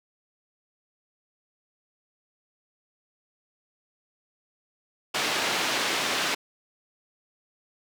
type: band-pass noise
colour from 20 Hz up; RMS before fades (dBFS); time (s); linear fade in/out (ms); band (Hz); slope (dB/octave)
white; -27; 5.14-6.35; 10; 220 to 3800; 12
effects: none